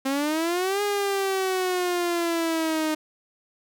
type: exponential two-way sweep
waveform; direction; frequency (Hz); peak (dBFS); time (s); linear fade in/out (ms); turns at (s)
sawtooth; up then down; 264.8 to 412.4 to 308.1; -19; 0.05-2.95; 10; 0.82
effects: none